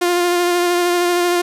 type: tone with vibrato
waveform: sawtooth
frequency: 351.5 Hz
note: F4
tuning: 11 cents sharp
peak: -10 dBFS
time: 0.01-1.42 s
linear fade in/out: 10 ms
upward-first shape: sine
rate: 13 Hz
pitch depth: 18 cents each way
effects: resampled to 32000 Hz + 8-bit